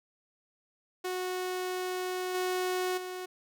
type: tone with level steps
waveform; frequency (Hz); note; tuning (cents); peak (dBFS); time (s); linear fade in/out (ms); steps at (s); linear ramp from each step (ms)
sawtooth; 366.9; F#4; -15; -28 / -25 / -33; 1.04-3.26; 10; 2.34 / 2.97; 10
effects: none